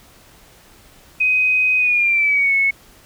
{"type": "tone with pitch glide", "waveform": "sine", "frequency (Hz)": [2511, 2199], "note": ["D#7", "C#7"], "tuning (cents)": [15, -14], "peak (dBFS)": -13, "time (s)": [1.2, 2.71], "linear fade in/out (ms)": 10, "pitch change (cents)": -229, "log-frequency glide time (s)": [1.78, 2.54], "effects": ["pink hiss -48 dBFS RMS until 3.05 s"]}